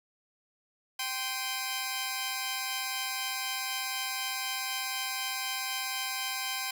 10% pulse tone cluster, 781 / 1040 / 2484 Hz, G5 / C6 / D#7, -7 / -11 / -3 cents, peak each -28 dBFS, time 0.99-6.71 s, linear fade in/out 5 ms, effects none

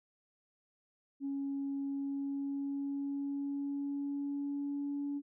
sine tone with pitch glide, 277.2 to 284.8 Hz, C#4 to C#4, 0 to +47 cents, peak -33 dBFS, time 1.2-5.22 s, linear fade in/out 50 ms, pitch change +47 cents, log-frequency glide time 1.83-5.07 s, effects tanh soft clip ceiling -30 dBFS

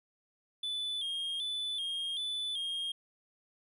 triangle tone with vibrato, 3359 Hz, G#7, 19 cents sharp, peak -32 dBFS, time 0.63-2.92 s, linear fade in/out 5 ms, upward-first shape square, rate 1.3 Hz, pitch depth 65 cents each way, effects none

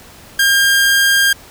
sawtooth tone, 1607 Hz, G6, 43 cents sharp, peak -6 dBFS, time 0.39-1.33 s, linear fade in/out 5 ms, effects pink hiss -40 dBFS RMS until 1.5 s

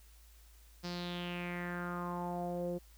sawtooth tone with low-pass filter sweep, 175.8 Hz, F3, 12 cents sharp, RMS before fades -39 dBFS, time 0.83-2.79 s, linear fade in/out 20 ms, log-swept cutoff 5100 to 450 Hz, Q 4.7, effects added 55 Hz sine -57 dBFS peak until 2.97 s + white hiss -65 dBFS RMS until 2.97 s

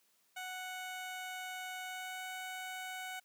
15% pulse tone with pitch glide, 740 to 744.3 Hz, F#5 to F#5, 0 to +10 cents, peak -35 dBFS, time 0.36-3.2 s, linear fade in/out 10 ms, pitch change +10 cents, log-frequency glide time 1.85-2.25 s, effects white hiss -73 dBFS RMS until 3.24 s + high-pass 150 Hz 12 dB/octave

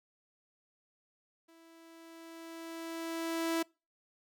sawtooth tone with level ramp, 329.6 Hz, E4, in tune, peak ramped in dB -55 to -25 dBFS, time 1.48-3.63 s, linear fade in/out 10 ms, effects noise-tail reverb RT60 0.3 s tail -26 dB re dry

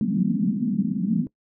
pink band-pass noise, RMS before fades -23 dBFS, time 0.01-1.27 s, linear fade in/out 2 ms, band 180 to 240 Hz, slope 48 dB/octave, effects noise-tail reverb RT60 0.1 s tail -20 dB re dry

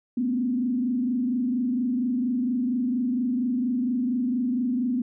sine tone with frequency modulation, 247.6 Hz, B3, 5 cents sharp, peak -22 dBFS, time 0.17-5.02 s, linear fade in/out 5 ms, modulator 24.3 Hz, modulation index 0.8, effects none

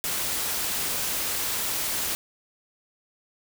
white noise, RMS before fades -28 dBFS, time 0.04-2.15 s, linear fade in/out 0 ms, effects none

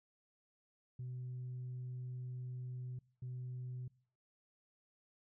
sine tone bursts at uneven times, 125.8 Hz, B2, 32 cents sharp, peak -40 dBFS, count 2, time 0.99-2.99 / 3.22-3.88 s, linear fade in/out 5 ms, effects noise-tail reverb RT60 0.5 s tail -24 dB re dry + tanh soft clip ceiling -39 dBFS

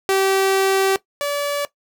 sawtooth tone pair in turn, 386.4 / 575.4 Hz, G4 / D5, -25 / -36 cents, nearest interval perfect fifth, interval 689 cents, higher second, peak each -11 / -16 dBFS, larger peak first, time 0.09-0.96 / 1.21-1.65 s, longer first, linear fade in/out 0 ms, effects noise-tail reverb RT60 0.1 s tail -17 dB re dry

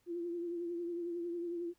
sine tone with vibrato, 344.3 Hz, F4, 25 cents flat, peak -36 dBFS, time 0.06-1.74 s, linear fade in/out 50 ms, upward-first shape triangle, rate 11 Hz, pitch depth 48 cents each way, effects pink hiss -75 dBFS RMS until 1.78 s

